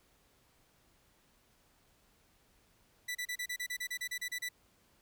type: tone bursts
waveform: sawtooth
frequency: 1975.5 Hz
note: B6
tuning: in tune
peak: -32 dBFS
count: 14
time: 3.08-4.49 s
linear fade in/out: 10 ms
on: 71 ms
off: 32 ms
effects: pink hiss -69 dBFS RMS until 5.01 s